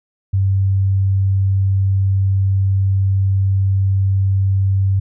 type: tone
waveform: sine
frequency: 96.9 Hz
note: G2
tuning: 20 cents flat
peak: -12 dBFS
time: 0.33-5 s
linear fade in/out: 10 ms
effects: none